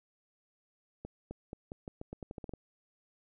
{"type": "accelerating click train", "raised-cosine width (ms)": 2, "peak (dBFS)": -28, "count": 13, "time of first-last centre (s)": [1.05, 2.537], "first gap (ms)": 260, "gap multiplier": 0.85, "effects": []}